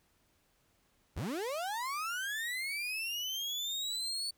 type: linear sweep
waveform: 35% pulse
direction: up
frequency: 51.91 to 4487 Hz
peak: -33 dBFS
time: 1.16-4.31 s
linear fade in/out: 10 ms
effects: pink hiss -72 dBFS RMS until 4.37 s